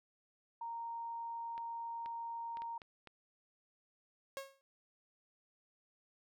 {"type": "tone", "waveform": "sine", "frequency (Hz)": 928, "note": "A#5", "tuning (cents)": -8, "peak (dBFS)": -40, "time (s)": [0.61, 2.78], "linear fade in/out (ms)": 5}
{"type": "clicks", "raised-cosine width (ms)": 0.3, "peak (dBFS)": -36, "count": 6, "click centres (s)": [1.579, 2.06, 2.571, 2.62, 2.818, 3.073]}
{"type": "tone with exponential decay", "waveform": "sawtooth", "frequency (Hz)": 545, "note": "C#5", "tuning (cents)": -29, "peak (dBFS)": -35, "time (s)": [4.37, 4.61], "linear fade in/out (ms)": 0, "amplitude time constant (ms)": 51}
{"effects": []}